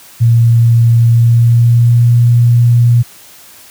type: tone with pitch glide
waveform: sine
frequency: 116.54 to 119.33 Hz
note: A#2 to A#2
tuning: 0 to +41 cents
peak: -4 dBFS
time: 0.2-3.03 s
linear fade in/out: 20 ms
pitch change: +41 cents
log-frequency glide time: 1.08-2.13 s
effects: white hiss -38 dBFS RMS until 3.7 s + high-pass 60 Hz 12 dB/octave